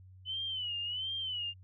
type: tone with vibrato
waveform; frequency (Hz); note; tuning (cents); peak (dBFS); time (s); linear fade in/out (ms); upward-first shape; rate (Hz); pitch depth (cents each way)
sine; 2994; F#7; +20; -34; 0.25-1.54; 50; sine; 1.4; 110
effects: added 93 Hz sine -52 dBFS peak until 1.63 s